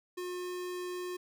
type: tone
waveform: square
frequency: 359.8 Hz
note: F#4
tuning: 48 cents flat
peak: -37 dBFS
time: 0.17-1.17 s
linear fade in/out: 10 ms
effects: none